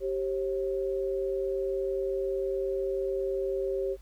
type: tone pair together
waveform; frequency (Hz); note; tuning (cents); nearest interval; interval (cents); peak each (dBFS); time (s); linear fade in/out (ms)
sine; 389.1 / 538.2; G4 / C5; -13 / +49; tritone; 562; -29 / -32; 0-3.97; 50
effects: added 50 Hz sine -47 dBFS peak until 4.01 s + pink hiss -63 dBFS RMS until 4.01 s

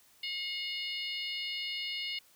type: harmonic tone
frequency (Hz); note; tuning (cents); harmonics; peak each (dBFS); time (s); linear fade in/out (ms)
720; F#5; -47; 3 / 4 / 5 / 6 / 7; -40 / -38 / -44 / -41 / -47; 0.23-2.19; 5
effects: white hiss -63 dBFS RMS until 2.35 s

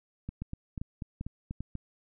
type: two click trains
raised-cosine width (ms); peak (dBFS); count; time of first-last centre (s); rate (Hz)
5; -23 / -24; 4 / 7; 0.42-1.606 / 0.29-1.753; 2.53 / 4.1
effects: none

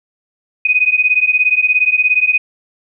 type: beating tone pair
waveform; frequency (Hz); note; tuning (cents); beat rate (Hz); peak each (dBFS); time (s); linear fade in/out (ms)
sine; 2489 / 2506; D#7 / D#7; 0 / +12; 17; -13; 0.65-2.38; 5
effects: none

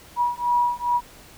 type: beating tone pair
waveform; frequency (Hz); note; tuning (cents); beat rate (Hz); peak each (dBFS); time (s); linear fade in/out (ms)
sine; 965 / 967.4; B5 / B5; -40 / -36; 2.4; -22; 0.16-1.01; 50
effects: pink hiss -47 dBFS RMS until 1.37 s

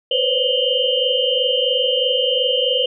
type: tone cluster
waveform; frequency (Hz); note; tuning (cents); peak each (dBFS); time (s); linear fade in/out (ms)
sine; 494 / 517 / 562 / 2866 / 3098; B4 / C5 / C#5 / F7 / G7; 0 / -21 / +24 / +44 / -21; -23 / -21 / -26 / -21 / -20; 0.11-2.86; 5
effects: none

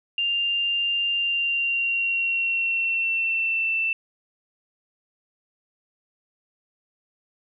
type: tone with pitch glide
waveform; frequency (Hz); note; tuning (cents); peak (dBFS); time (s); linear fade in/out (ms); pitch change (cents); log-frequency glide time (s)
sine; 2794 to 2669; F7 to E7; 0 to +21; -21; 0.18-3.93; 2; -79; 1.14-3.77
effects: none

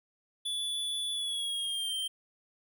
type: tone with pitch glide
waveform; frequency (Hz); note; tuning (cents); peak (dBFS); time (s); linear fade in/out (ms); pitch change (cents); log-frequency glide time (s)
square; 3449 to 3145; A7 to G7; -35 to +5; -32; 0.45-2.08; 10; -160; 1.12-1.93
effects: none

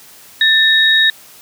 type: tone pair together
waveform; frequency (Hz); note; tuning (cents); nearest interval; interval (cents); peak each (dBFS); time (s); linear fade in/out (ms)
sine; 1781 / 3774; A6 / A#7; +21 / +21; octave + minor second; 1300; -11; 0.41-1.1; 2
effects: white hiss -41 dBFS RMS until 1.41 s + high-pass 60 Hz 12 dB/octave

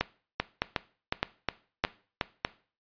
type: two click trains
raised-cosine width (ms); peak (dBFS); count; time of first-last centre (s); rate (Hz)
0.3; -9 / -10; 5 / 6; 0.01-2.449 / 0.4-2.212; 1.64 / 2.76
effects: noise-tail reverb RT60 0.4 s tail -18 dB re dry + resampled to 11025 Hz

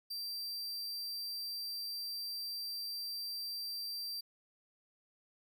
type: tone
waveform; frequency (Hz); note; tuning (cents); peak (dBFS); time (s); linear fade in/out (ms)
45% pulse; 4701; D8; +1; -38; 0.1-4.21; 10
effects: none

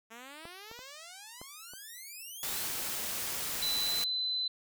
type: exponential sweep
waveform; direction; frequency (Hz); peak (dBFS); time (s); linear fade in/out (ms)
5% pulse; up; 220 to 4612; -35; 0.1-2.69; 20
type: clicks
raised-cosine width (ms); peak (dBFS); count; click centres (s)
1; -31 / -35 / -36 / -31 / -37; 5; 0.454 / 0.714 / 0.791 / 1.415 / 1.736
type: noise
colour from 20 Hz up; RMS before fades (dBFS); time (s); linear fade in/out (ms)
white; -36; 2.43-4.04; 0
type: tone with pitch glide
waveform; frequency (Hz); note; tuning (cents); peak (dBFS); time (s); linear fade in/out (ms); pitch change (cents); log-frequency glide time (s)
sine; 3998 to 4028; B7 to B7; +20 to +33; -30; 3.62-4.48; 5; +13; 3.84-3.94
effects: none

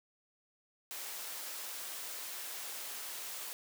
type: high-pass noise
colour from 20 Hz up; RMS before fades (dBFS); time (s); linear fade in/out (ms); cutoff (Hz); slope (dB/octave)
white; -43; 0.91-3.53; 0; 420; 12
effects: none

